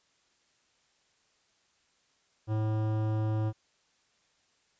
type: tone with hard clipping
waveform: sine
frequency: 108.6 Hz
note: A2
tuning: 22 cents flat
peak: -29 dBFS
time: 2.47-3.53 s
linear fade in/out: 50 ms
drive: 16 dB
effects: white hiss -70 dBFS RMS until 4.79 s + resampled to 16000 Hz